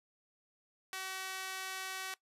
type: tone with high-pass filter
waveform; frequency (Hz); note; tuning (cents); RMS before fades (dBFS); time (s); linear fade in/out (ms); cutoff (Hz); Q
sawtooth; 378.7; F#4; +40; -42; 0.93-2.14; 0; 1300; 0.8
effects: noise-tail reverb RT60 0.1 s tail -19 dB re dry + resampled to 32000 Hz